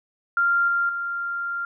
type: tone with level steps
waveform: sine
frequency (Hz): 1391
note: F6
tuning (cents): -7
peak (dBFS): -17 / -19 / -25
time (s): 0.37-1.65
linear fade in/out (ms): 2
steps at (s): 0.68 / 0.89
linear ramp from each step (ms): 2
effects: none